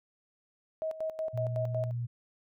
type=tone with tremolo; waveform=sine; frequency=635 Hz; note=D#5; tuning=35 cents sharp; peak=-30 dBFS; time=0.82-1.91 s; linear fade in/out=0 ms; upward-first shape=square; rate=5.4 Hz; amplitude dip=75%
type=tone; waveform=sine; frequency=119.5 Hz; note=A#2; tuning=43 cents sharp; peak=-31 dBFS; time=1.33-2.07 s; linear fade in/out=20 ms
effects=none